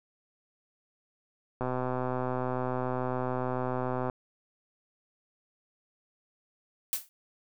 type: click train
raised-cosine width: 1 ms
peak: -18 dBFS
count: 317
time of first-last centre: 1.61-4.098 s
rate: 127 Hz
type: noise with exponential decay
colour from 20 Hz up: blue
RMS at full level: -26 dBFS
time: 6.93-7.09 s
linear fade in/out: 0 ms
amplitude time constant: 33 ms
effects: none